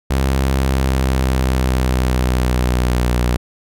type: tone with pitch glide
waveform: sawtooth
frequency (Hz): 66.7 to 60.81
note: C2 to B1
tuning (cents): +34 to -26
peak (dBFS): -10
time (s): 0.1-3.37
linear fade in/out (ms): 10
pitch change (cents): -160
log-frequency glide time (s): 0.53-3.21
effects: none